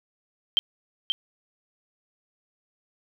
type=tone with echo; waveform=sine; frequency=3136 Hz; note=G7; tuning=in tune; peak=-16 dBFS; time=0.57-0.59 s; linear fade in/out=0 ms; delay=530 ms; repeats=1; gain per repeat=-5 dB; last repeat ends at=1.12 s; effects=none